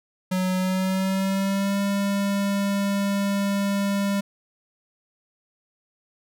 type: tone with pitch glide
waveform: square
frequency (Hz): 185 to 199.43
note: F#3 to G3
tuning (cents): 0 to +30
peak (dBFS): -22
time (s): 0.31-4.21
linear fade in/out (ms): 10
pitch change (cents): +130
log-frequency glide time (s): 0.58-1.8
effects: none